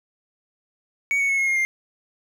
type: tone with pitch steps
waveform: triangle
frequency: 2248 / 2220 / 2192 / 2164 / 2137 / 2110 Hz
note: C#7 / C#7 / C#7 / C#7 / C7 / C7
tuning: +24 / +2 / -20 / -42 / +36 / +14 cents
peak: -17 dBFS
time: 1.11-1.65 s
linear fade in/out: 0 ms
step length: 90 ms
effects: none